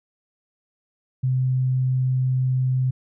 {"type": "tone", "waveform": "sine", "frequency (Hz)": 129, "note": "C3", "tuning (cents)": -24, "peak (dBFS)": -18, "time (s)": [1.23, 2.91], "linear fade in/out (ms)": 10, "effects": []}